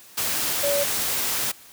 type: tone in noise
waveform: sine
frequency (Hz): 570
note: C#5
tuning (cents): +48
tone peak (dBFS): -21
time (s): 0.63-0.84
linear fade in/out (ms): 10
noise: white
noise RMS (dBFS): -25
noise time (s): 0.17-1.52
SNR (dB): +1
effects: white hiss -48 dBFS RMS until 1.72 s + high-pass 60 Hz 12 dB/octave